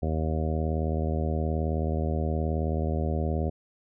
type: harmonic tone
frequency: 78.9 Hz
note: D#2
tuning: 25 cents sharp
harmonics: 1 / 2 / 3 / 4 / 5 / 6 / 7 / 8 / 9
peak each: -27 / -32 / -34 / -39 / -36 / -40 / -37 / -41 / -39 dBFS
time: 0.02-3.5 s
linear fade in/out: 10 ms
effects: none